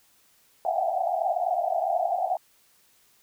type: band-pass noise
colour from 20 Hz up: pink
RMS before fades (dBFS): -26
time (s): 0.65-2.37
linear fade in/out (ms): 2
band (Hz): 660 to 770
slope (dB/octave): 96
effects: white hiss -62 dBFS RMS until 3.22 s